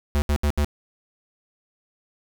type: tone bursts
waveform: square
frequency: 73.42 Hz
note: D2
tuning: in tune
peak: -19 dBFS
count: 4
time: 0.15-0.646 s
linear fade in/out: 0 ms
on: 70 ms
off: 72 ms
effects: none